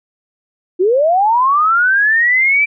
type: linear sweep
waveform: sine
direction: up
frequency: 342.4 to 2349 Hz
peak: -9 dBFS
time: 0.79-2.66 s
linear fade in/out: 20 ms
effects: none